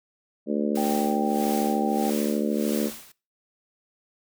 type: harmonic tone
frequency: 73.42 Hz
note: D2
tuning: in tune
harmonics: 3 / 4 / 5 / 6 / 7 / 8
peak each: -26 / -28 / -30 / -32 / -33 / -34 dBFS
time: 0.46-2.91 s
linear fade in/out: 50 ms
type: noise with tremolo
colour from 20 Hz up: white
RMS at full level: -35 dBFS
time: 0.75-3.12 s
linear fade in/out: 5 ms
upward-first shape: sine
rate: 1.6 Hz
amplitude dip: 85%
type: tone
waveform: sine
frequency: 784 Hz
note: G5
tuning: in tune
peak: -27 dBFS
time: 0.77-2.1 s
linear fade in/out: 5 ms
effects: noise-tail reverb RT60 0.3 s tail -20 dB re dry